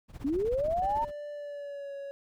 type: noise with tremolo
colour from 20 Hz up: brown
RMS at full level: -38 dBFS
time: 0.08-1.12 s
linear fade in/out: 50 ms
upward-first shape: sine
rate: 16 Hz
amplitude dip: 90%
type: linear sweep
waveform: sine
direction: up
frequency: 259 to 933 Hz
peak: -26 dBFS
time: 0.24-1.05 s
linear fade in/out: 10 ms
type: clicks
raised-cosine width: 3 ms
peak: -32 dBFS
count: 3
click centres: 0.363 / 0.447 / 0.684 s
type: tone with pitch glide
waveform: triangle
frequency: 587.3 to 558.2 Hz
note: D5 to C#5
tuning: 0 to +12 cents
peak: -35 dBFS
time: 0.82-2.11 s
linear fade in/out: 0 ms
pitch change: -88 cents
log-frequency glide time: 1.31-1.94 s
effects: none